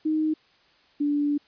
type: tone pair in turn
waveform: sine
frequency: 311.3 / 290.9 Hz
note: D#4 / D4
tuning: +1 / -16 cents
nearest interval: minor second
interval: 117 cents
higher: first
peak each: -21 dBFS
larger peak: neither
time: 0.05-0.34 / 1-1.38 s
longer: second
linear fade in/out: 10 ms
effects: white hiss -60 dBFS RMS until 1.47 s + resampled to 11025 Hz